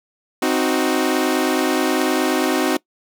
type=chord; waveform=sawtooth; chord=C diminished; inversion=none; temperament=equal; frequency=261.6 / 311.1 / 370 Hz; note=C4 / Eb4 / Gb4; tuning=0 / 0 / 0 cents; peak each=-17 dBFS; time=0.42-2.77 s; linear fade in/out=5 ms; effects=noise-tail reverb RT60 0.1 s tail -22 dB re dry